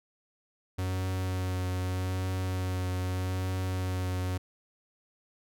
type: tone with vibrato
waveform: 45% pulse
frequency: 92.5 Hz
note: F#2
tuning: in tune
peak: -29 dBFS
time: 0.78-4.38 s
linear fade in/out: 10 ms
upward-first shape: triangle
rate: 0.81 Hz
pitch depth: 17 cents each way
effects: none